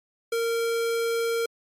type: tone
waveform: square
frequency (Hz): 461.7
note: A#4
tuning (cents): -17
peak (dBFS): -24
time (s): 0.32-1.46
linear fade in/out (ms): 5
effects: MP3 64 kbps